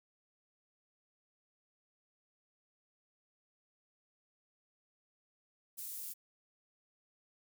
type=high-pass noise; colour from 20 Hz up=pink; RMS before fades=-44 dBFS; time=5.77-6.14 s; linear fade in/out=20 ms; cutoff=12000 Hz; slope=12 dB/octave; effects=none